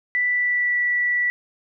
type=tone with pitch glide; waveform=sine; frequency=1975.5 to 1956.2 Hz; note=B6 to B6; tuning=0 to -17 cents; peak=-18 dBFS; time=0.15-1.3 s; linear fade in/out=0 ms; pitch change=-17 cents; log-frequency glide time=0.27-0.78 s; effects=none